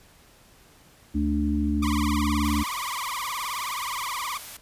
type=harmonic tone; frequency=73.42 Hz; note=D2; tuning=in tune; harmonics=1 / 3 / 4; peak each=-26 / -26 / -26 dBFS; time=1.14-2.64 s; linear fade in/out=20 ms
type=tone with vibrato; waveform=sawtooth; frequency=1085 Hz; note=C#6; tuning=37 cents flat; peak=-25 dBFS; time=1.82-4.38 s; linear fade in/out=10 ms; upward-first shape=triangle; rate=19 Hz; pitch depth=240 cents each way
type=band-stop noise; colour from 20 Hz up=white; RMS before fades=-40 dBFS; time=2.44-4.57 s; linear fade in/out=5 ms; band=110 to 510 Hz; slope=48 dB/octave
effects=pink hiss -55 dBFS RMS until 4.61 s + resampled to 32000 Hz